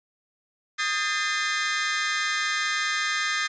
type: tone cluster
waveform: sawtooth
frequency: 1241 / 1605 / 1791 / 2060 Hz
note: D#6 / G6 / A6 / C7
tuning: -5 / +40 / +30 / -28 cents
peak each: -26 dBFS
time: 0.78-3.48 s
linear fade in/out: 20 ms
effects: resampled to 16000 Hz